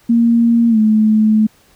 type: tone with pitch glide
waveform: sine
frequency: 233.1 to 216.2 Hz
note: A#3 to A3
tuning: 0 to -30 cents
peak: -8 dBFS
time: 0.09-1.47 s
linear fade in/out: 10 ms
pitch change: -130 cents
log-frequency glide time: 0.69-0.78 s
effects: pink hiss -51 dBFS RMS until 1.75 s